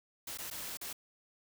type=noise with dropouts; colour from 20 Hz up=white; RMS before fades=-42 dBFS; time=0.27-0.93 s; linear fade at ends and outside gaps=5 ms; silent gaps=0.375-0.385 / 0.502-0.51 / 0.772-0.812 s; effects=none